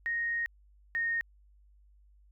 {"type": "tone pair in turn", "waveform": "sine", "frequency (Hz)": [1864.7, 1849.7], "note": ["A#6", "A#6"], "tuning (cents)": [0, -14], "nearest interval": "unison", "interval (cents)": 14, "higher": "first", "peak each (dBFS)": [-29, -28], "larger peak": "second", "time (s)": [[0.06, 0.46], [0.95, 1.21]], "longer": "first", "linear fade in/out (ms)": 0, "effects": ["added 50 Hz sine -58 dBFS peak until 2.31 s"]}